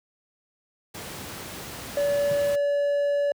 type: noise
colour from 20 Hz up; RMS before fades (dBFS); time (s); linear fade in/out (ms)
pink; -37; 0.94-2.56; 10
type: tone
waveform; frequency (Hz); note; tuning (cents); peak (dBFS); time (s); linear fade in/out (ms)
triangle; 573; D5; -43; -19; 1.97-3.32; 2
type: tone with exponential decay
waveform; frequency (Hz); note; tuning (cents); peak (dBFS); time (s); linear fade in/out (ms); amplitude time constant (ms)
sine; 149; D3; +25; -27; 2.31-2.39; 2; 16
effects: high-pass 80 Hz 12 dB/octave